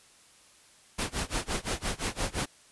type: noise with tremolo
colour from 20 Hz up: pink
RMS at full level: -29 dBFS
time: 0.98-2.46 s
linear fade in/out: 10 ms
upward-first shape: sine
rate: 5.8 Hz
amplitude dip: 95%
effects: white hiss -58 dBFS RMS until 2.71 s + resampled to 24000 Hz